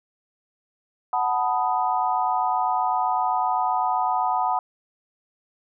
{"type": "chord", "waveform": "sine", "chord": "B dominant seventh", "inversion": "second", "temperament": "equal", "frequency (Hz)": [740, 880, 987.8, 1244.5], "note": ["F#5", "A5", "B5", "D#6"], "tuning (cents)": [0, 0, 0, 0], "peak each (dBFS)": [-24, -26, -25, -29], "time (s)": [1.13, 4.59], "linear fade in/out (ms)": 2, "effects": []}